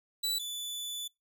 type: tone pair in turn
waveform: sawtooth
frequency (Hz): 3951 / 3480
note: B7 / A7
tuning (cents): 0 / -20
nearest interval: major second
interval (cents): 220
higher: first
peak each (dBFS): -26 / -33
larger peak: first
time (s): 0.23-0.39 / 0.39-1.08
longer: second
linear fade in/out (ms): 10
effects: noise-tail reverb RT60 0.2 s tail -24 dB re dry